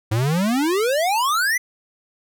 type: exponential sweep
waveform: square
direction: up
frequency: 103.83 to 2058 Hz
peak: -18 dBFS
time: 0.11-1.58 s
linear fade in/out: 10 ms
effects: none